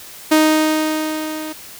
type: tone with level ramp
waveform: sawtooth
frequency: 311.1 Hz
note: D#4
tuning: in tune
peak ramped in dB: -5 to -22 dBFS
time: 0.31-1.53 s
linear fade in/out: 10 ms
effects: white hiss -37 dBFS RMS until 1.79 s